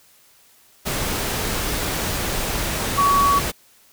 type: tone in noise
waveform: sine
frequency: 1128 Hz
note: C#6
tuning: 30 cents sharp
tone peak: -14 dBFS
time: 2.97-3.4 s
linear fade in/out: 20 ms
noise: pink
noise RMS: -24 dBFS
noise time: 0.85-3.52 s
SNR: +7 dB
effects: white hiss -54 dBFS RMS until 3.92 s